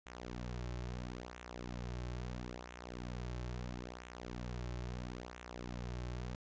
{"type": "tone with flanger", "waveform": "sawtooth", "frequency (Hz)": 61, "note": "B1", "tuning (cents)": -21, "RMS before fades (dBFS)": -44, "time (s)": [0.06, 6.35], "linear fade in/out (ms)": 0, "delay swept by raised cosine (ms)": [0.2, 4.2], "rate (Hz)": 0.75, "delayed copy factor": -0.75, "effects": ["resampled to 16000 Hz"]}